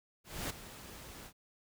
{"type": "noise with ADSR envelope", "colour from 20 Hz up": "pink", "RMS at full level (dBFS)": -37, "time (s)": [0.24, 1.33], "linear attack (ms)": 260, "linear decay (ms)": 10, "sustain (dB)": -13, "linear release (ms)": 69, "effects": []}